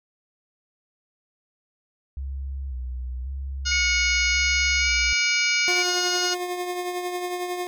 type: tone with vibrato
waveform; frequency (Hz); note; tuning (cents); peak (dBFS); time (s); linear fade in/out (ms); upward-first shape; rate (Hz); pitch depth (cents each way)
sine; 65.1; C2; -8; -28; 2.17-5.13; 0; square; 0.92; 67
type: harmonic tone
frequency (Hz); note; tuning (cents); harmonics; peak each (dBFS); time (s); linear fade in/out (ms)
720; F#5; -47; 2 / 3 / 4 / 5 / 6 / 7 / 8 / 9; -29 / -39 / -30 / -37 / -30 / -28 / -34 / -30; 3.65-6.35; 20
type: tone with pitch glide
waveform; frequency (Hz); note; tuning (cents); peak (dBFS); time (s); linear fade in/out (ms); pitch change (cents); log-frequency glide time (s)
sine; 2218 to 2300; C#7 to D7; 0 to -37; -22; 3.71-5.83; 10; +63; 4.78-4.89
type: tone with tremolo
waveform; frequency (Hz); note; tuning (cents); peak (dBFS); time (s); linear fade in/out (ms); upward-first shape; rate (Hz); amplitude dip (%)
25% pulse; 357.7; F4; +41; -21; 5.68-7.67; 0; triangle; 11; 50
effects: none